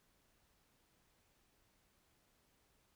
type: silence
effects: pink hiss -75 dBFS RMS until 2.95 s